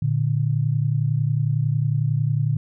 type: tone pair together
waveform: sine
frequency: 115.82 / 146.83 Hz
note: A#2 / D3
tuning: -11 / 0 cents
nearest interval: major third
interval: 411 cents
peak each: -21 dBFS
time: 0.02-2.57 s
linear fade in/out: 5 ms
effects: none